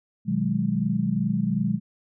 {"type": "chord", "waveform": "sine", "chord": "G# minor seventh", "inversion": "first", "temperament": "equal", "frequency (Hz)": [123.47, 155.56, 185, 207.7], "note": ["B2", "D#3", "F#3", "G#3"], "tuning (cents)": [0, 0, 0, 0], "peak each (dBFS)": [-30, -29, -26, -25], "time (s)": [0.25, 1.8], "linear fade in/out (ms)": 50, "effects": []}